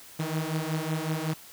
sawtooth beating tone pair, 155.3 / 160.7 Hz, D#3 / E3, -3 / -44 cents, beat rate 5.4 Hz, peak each -27 dBFS, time 0.19-1.34 s, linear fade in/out 10 ms, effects white hiss -49 dBFS RMS until 1.52 s

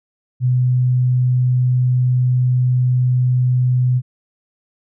sine tone, 125.8 Hz, B2, 32 cents sharp, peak -12 dBFS, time 0.4-4.02 s, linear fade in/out 50 ms, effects none

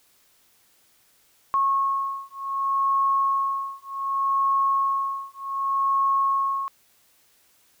sine beating tone pair, 1093 / 1093.66 Hz, C#6 / C#6, -25 / -24 cents, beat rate 0.66 Hz, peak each -24 dBFS, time 1.54-6.68 s, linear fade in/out 0 ms, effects white hiss -61 dBFS RMS until 7.8 s

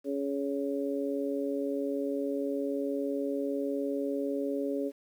harmonic tone, 139.8 Hz, C#3, 15 cents sharp, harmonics 2 / 3 / 4, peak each -32 / -34 / -35 dBFS, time 0.04-4.92 s, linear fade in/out 50 ms, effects 10-bit

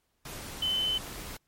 sine tone in noise, 3045 Hz, F#7, 49 cents sharp, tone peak -26 dBFS, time 0.62-0.98 s, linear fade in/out 5 ms, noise pink, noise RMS -41 dBFS, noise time 0.25-1.37 s, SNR +12 dB, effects pink hiss -75 dBFS RMS until 1.47 s + MP3 64 kbps

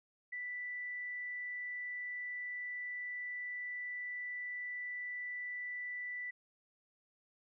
sine tone, 1975.5 Hz, B6, in tune, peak -39 dBFS, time 0.32-6.31 s, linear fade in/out 10 ms, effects none

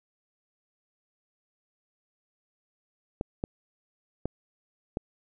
clicks, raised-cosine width 2 ms, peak -16 dBFS, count 4, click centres 3.211 / 3.439 / 4.256 / 4.971 s, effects none

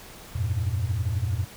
sine tone cluster, 86.1 / 98.4 / 116.5 Hz, F2 / G2 / A#2, -24 / +7 / -1 cents, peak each -27 dBFS, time 0.35-1.45 s, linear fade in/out 10 ms, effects tanh soft clip ceiling -17 dBFS + pink hiss -45 dBFS RMS until 1.56 s

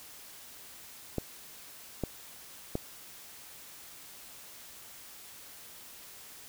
clicks, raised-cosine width 2 ms, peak -17 dBFS, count 3, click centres 1.183 / 2.037 / 2.754 s, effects white hiss -50 dBFS RMS until 6.48 s

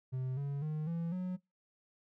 triangle tone with pitch steps, 129.3 / 141 / 153.76 / 167.68 / 182.86 Hz, C3 / C#3 / D#3 / E3 / F#3, -20 / +30 / -20 / +30 / -20 cents, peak -32 dBFS, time 0.12-1.37 s, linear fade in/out 20 ms, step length 250 ms, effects noise-tail reverb RT60 0.2 s tail -23 dB re dry

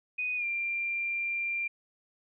sine tone with pitch glide, 2489 to 2378 Hz, D#7 to D7, 0 to +21 cents, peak -29 dBFS, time 0.18-1.68 s, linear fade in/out 10 ms, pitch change -79 cents, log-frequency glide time 0.36-0.45 s, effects none

